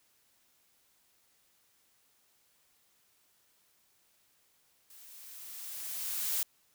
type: noise with level ramp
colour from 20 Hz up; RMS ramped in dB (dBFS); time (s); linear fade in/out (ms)
blue; -55 to -31; 4.9-6.43; 2
effects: white hiss -70 dBFS RMS until 6.74 s